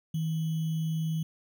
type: tone with sample-and-hold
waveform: sine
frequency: 160 Hz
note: D#3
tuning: 49 cents sharp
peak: -27 dBFS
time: 0.14-1.23 s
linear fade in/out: 5 ms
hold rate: 3150 Hz
effects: none